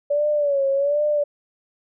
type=tone with vibrato; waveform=sine; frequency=571 Hz; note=D5; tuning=49 cents flat; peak=-17 dBFS; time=0.1-1.24 s; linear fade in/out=10 ms; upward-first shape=sine; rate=1.3 Hz; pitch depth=81 cents each way; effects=none